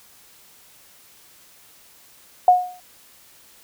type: tone with exponential decay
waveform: sine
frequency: 725 Hz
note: F#5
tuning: 35 cents flat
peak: -6 dBFS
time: 2.48-2.8 s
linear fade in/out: 2 ms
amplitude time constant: 68 ms
effects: white hiss -51 dBFS RMS until 3.63 s